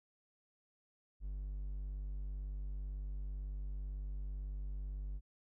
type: tone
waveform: triangle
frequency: 49 Hz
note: G1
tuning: in tune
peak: -37 dBFS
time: 1.2-5.21 s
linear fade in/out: 50 ms
effects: none